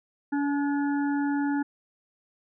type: harmonic tone with a mistuned harmonic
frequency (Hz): 285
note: C#4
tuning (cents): +48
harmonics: 1 / 3 / 5 / 6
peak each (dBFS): -24 / -34 / -38 / -40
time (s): 0.32-1.63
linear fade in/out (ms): 10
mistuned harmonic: 5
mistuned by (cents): +24
effects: none